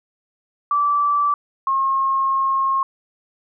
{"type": "tone pair in turn", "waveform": "sine", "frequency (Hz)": [1161, 1077.7], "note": ["D6", "C#6"], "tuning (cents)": [-20, -49], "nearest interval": "minor second", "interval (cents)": 129, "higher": "first", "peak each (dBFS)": [-15, -16], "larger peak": "first", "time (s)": [[0.71, 1.34], [1.67, 2.83]], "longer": "second", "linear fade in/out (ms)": 2, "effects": []}